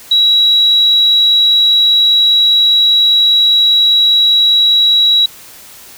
sine tone, 3885 Hz, B7, 29 cents flat, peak -6 dBFS, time 0.11-5.26 s, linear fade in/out 5 ms, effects white hiss -36 dBFS RMS until 5.97 s

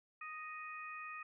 harmonic tone, 622.3 Hz, D#5, in tune, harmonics 2 / 3 / 4, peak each -47 / -51 / -49 dBFS, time 0.21-1.23 s, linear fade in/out 5 ms, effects none

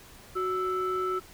sine tone pair together, 370 / 1318.5 Hz, F#4 / E6, 0 / 0 cents, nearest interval octave + minor seventh, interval 2200 cents, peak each -28 / -28 dBFS, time 0.35-1.2 s, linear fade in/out 20 ms, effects tanh soft clip ceiling -22 dBFS + pink hiss -51 dBFS RMS until 1.33 s

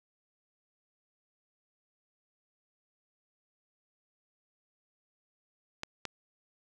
clicks, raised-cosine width 0.2 ms, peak -18 dBFS, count 2, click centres 5.834 / 6.053 s, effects none

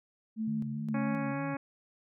sine tone with tremolo, 220 Hz, A3, in tune, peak -30 dBFS, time 0.36-1.35 s, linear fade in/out 50 ms, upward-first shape square, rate 1.9 Hz, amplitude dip 45%
sine tone with vibrato, 146.83 Hz, D3, in tune, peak -37 dBFS, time 0.47-1.55 s, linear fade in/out 10 ms, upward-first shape sine, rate 3.3 Hz, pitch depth 100 cents each way
harmonic tone, 277.2 Hz, C#4, in tune, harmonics 1 / 2 / 3 / 4 / 5 / 6 / 7 / 8 / 9, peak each -35 / -40 / -42 / -43 / -47 / -45 / -52 / -48 / -51 dBFS, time 0.94-1.57 s, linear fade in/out 5 ms
effects none

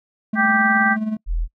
triangle tone with tremolo, 216.5 Hz, A3, 28 cents flat, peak -16 dBFS, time 0.33-1.17 s, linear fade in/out 5 ms, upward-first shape sine, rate 19 Hz, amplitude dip 60%
harmonic tone, 392 Hz, G4, in tune, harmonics 2 / 3 / 4 / 5, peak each -21 / -23 / -17 / -22 dBFS, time 0.35-0.97 s, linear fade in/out 50 ms
sine tone, 41.2 Hz, E1, in tune, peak -18 dBFS, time 1.26-1.48 s, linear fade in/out 50 ms
effects noise-tail reverb RT60 0.1 s tail -25 dB re dry

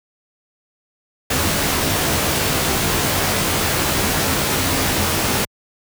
pink noise with comb filter, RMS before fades -18 dBFS, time 1.3-5.45 s, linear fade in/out 5 ms, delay 17 ms, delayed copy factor -0.65, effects high-pass 60 Hz 12 dB/octave

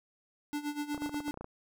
square tone with tremolo, 293.7 Hz, D4, in tune, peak -32 dBFS, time 0.53-1.31 s, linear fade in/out 0 ms, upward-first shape sine, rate 8.2 Hz, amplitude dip 80%
clicks, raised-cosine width 1 ms, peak -28 dBFS, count 12, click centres 0.946 / 0.978 / 1.021 / 1.061 / 1.094 / 1.144 / 1.204 / 1.281 / 1.342 / 1.374 / 1.41 / 1.444 s
effects none

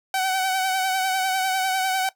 sawtooth tone with vibrato, 757 Hz, F#5, 39 cents sharp, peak -17 dBFS, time 0.14-2.09 s, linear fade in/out 2 ms, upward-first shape sine, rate 10 Hz, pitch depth 36 cents each way, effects noise-tail reverb RT60 0.1 s tail -17 dB re dry

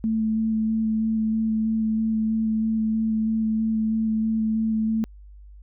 sine tone with vibrato, 220.5 Hz, A3, 4 cents sharp, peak -20 dBFS, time 0.04-5.04 s, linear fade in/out 0 ms, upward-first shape square, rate 3.1 Hz, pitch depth 10 cents each way, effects added 50 Hz sine -42 dBFS peak until 5.62 s

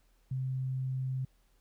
sine tone, 130.7 Hz, C3, 1 cent flat, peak -31 dBFS, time 0.31-1.25 s, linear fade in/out 5 ms, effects added 40 Hz sine -65 dBFS peak until 1.6 s + pink hiss -73 dBFS RMS until 1.6 s

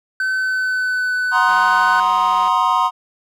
triangle tone with pitch glide, 1527 to 1498.2 Hz, G6 to F#6, -46 to +21 cents, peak -15 dBFS, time 0.2-2 s, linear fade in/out 2 ms, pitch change -33 cents, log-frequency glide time 0.32-1.12 s
triangle chord, C half-diminished seventh, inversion second, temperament equal with one note detuned, 740 / 946.4 / 1046.5 / 1244.5 Hz, Gb5 / Bb5 / C6 / Eb6, 0 / +26 / 0 / 0 cents, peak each -20 / -16 / -15 / -19 dBFS, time 1.31-2.91 s, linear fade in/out 50 ms
click train, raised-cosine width 0.3 ms, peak -20 dBFS, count 187, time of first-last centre 1.49-2.479 s, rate 188 Hz
effects none

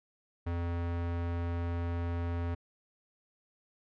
square tone, 85.7 Hz, F2, 32 cents flat, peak -32 dBFS, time 0.46-2.55 s, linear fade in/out 10 ms, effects low-pass 2000 Hz 12 dB/octave

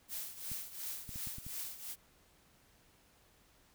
blue noise with tremolo, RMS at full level -40 dBFS, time 0.08-1.96 s, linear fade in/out 50 ms, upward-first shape triangle, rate 2.8 Hz, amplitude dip 80%
clicks, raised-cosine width 5 ms, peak -35 dBFS, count 6, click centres 0.517 / 1.092 / 1.159 / 1.272 / 1.384 / 1.466 s
effects pink hiss -67 dBFS RMS until 3.74 s

